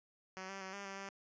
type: tone with pitch steps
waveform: 5% pulse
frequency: 188.2 / 195 / 189.5 / 199.8 / 195 / 196.3 Hz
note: F#3 / G3 / F#3 / G3 / G3 / G3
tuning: +30 / -9 / +42 / +33 / -9 / +3 cents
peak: -33 dBFS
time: 0.37-1.09 s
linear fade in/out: 0 ms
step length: 120 ms
effects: resampled to 16000 Hz